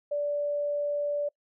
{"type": "tone", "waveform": "sine", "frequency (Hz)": 582, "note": "D5", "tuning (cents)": -16, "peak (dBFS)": -26, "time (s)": [0.11, 1.29], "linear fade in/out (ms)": 10, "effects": ["noise-tail reverb RT60 0.1 s tail -25 dB re dry"]}